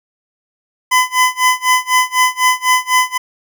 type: tone with tremolo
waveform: 25% pulse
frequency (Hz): 1011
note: B5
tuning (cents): +40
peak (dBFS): -4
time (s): 0.91-3.18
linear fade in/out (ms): 10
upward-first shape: sine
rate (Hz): 4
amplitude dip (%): 95
effects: none